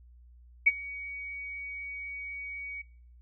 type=tone with ADSR envelope; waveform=sine; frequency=2252 Hz; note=C#7; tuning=27 cents sharp; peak=-15 dBFS; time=0.66-2.82 s; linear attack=13 ms; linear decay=33 ms; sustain=-22 dB; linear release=9 ms; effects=noise-tail reverb RT60 0.5 s tail -21 dB re dry + added 60 Hz sine -52 dBFS peak until 3.21 s